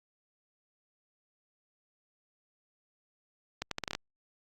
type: accelerating click train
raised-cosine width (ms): 0.2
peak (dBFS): -16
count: 8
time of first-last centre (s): 3.62-3.951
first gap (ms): 93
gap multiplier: 0.76
effects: Opus 48 kbps